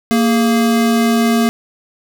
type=tone pair together; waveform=square; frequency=231.2 / 415.3 Hz; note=A#3 / G#4; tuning=-14 / 0 cents; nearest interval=minor seventh; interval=1014 cents; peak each=-12 / -21 dBFS; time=0.11-1.49 s; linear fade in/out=0 ms; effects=none